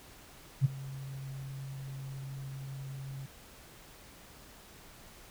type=tone with ADSR envelope; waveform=sine; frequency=135.4 Hz; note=C#3; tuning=40 cents flat; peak=-19 dBFS; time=0.61-3.26 s; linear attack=39 ms; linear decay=18 ms; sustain=-20 dB; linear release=5 ms; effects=pink hiss -54 dBFS RMS until 5.3 s